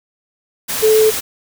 sine tone in noise, 435.4 Hz, A4, 18 cents flat, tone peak -8 dBFS, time 0.82-1.11 s, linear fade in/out 20 ms, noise white, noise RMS -21 dBFS, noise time 0.68-1.21 s, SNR +10 dB, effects none

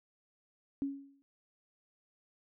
sine tone with exponential decay, 277.2 Hz, C#4, in tune, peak -29 dBFS, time 0.82-1.22 s, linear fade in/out 0 ms, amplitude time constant 85 ms, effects none

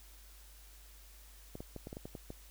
clicks, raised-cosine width 2 ms, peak -30 dBFS, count 9, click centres 1.554 / 1.605 / 1.763 / 1.871 / 1.929 / 1.969 / 2.055 / 2.152 / 2.304 s, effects added 50 Hz sine -55 dBFS peak until 2.5 s + white hiss -60 dBFS RMS until 2.5 s

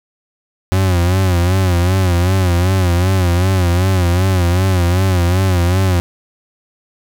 40% pulse tone with vibrato, 91 Hz, F#2, 28 cents flat, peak -10 dBFS, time 0.72-6 s, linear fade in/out 0 ms, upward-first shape sine, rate 2.6 Hz, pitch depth 91 cents each way, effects none

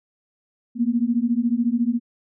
sine beating tone pair, 230 / 244 Hz, A#3 / B3, -23 / -21 cents, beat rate 14 Hz, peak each -21 dBFS, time 0.75-2 s, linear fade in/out 50 ms, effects none

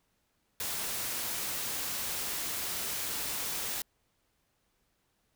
white noise, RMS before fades -35 dBFS, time 0.6-3.82 s, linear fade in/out 2 ms, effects pink hiss -75 dBFS RMS until 5.35 s

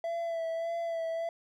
triangle tone with vibrato, 666 Hz, E5, 18 cents sharp, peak -29 dBFS, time 0.04-1.29 s, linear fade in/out 2 ms, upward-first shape sine, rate 1.7 Hz, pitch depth 28 cents each way, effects none

